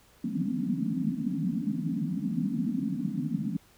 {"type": "band-pass noise", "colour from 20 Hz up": "white", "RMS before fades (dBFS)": -30, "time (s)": [0.24, 3.57], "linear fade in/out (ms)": 5, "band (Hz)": [150, 280], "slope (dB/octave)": 96, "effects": ["pink hiss -60 dBFS RMS until 3.77 s"]}